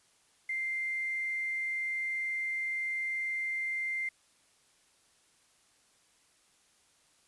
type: tone with quantisation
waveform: sine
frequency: 2093 Hz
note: C7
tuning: in tune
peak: -31 dBFS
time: 0.49-4.09 s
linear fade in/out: 5 ms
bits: 9
effects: white hiss -67 dBFS RMS until 7.27 s + resampled to 24000 Hz